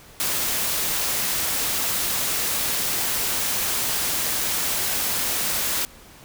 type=noise; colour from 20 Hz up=white; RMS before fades=-24 dBFS; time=0.2-5.85 s; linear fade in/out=0 ms; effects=pink hiss -47 dBFS RMS until 6.24 s